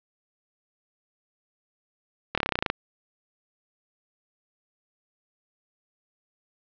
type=slowing click train; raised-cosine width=0.3 ms; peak=-7 dBFS; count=12; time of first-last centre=2.35-2.701 s; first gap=26 ms; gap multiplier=1.04; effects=low-pass 4000 Hz 12 dB/octave